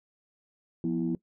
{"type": "tone cluster", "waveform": "sine", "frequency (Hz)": [173.9, 245.9, 329.9], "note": ["F3", "B3", "E4"], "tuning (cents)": [-7, -7, 1], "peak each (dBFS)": -30, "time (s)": [0.84, 1.15], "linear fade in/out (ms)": 2, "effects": ["noise-tail reverb RT60 0.1 s tail -20 dB re dry", "tanh soft clip ceiling -19 dBFS"]}